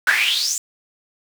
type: noise with high-pass filter sweep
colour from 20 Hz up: brown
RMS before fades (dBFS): -19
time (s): 0.07-0.58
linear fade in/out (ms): 2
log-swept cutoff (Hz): 1500 to 7500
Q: 8.1
effects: none